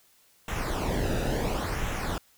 brown noise with flanger, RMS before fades -29 dBFS, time 0.48-2.18 s, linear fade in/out 2 ms, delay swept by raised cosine 0.21 to 0.94 ms, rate 0.72 Hz, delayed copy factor -0.65, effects white hiss -62 dBFS RMS until 2.37 s

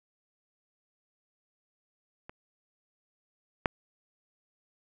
clicks, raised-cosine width 0.5 ms, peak -28 / -9 dBFS, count 2, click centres 2.295 / 3.658 s, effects none

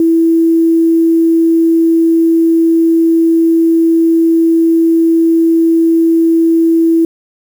sine tone with quantisation, 329.6 Hz, E4, in tune, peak -6 dBFS, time 0-7.05 s, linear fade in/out 2 ms, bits 6, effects none

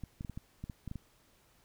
clicks, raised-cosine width 5 ms, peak -28 dBFS, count 10, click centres 0.037 / 0.209 / 0.248 / 0.297 / 0.375 / 0.64 / 0.698 / 0.877 / 0.914 / 0.957 s, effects pink hiss -67 dBFS RMS until 1.64 s

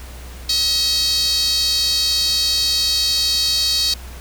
sawtooth tone with high-pass filter, 638 Hz, D#5, 43 cents sharp, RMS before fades -18 dBFS, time 0.49-3.94 s, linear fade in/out 5 ms, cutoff 4300 Hz, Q 7.1, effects added 62 Hz sine -33 dBFS peak until 4.2 s + pink hiss -40 dBFS RMS until 4.2 s

